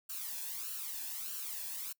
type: noise with flanger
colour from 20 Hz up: blue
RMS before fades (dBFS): -41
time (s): 0.09-1.93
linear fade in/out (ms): 10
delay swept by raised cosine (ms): 0.69 to 1.19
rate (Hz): 1.6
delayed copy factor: +0.7
effects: noise-tail reverb RT60 0.1 s tail -25 dB re dry